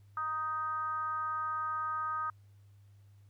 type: tone with frequency modulation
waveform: sine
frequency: 1248 Hz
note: D#6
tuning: 5 cents sharp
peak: -32 dBFS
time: 0.17-2.3 s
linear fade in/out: 2 ms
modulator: 310 Hz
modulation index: 0.54
effects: added 100 Hz sine -56 dBFS peak until 3.29 s + pink hiss -75 dBFS RMS until 3.29 s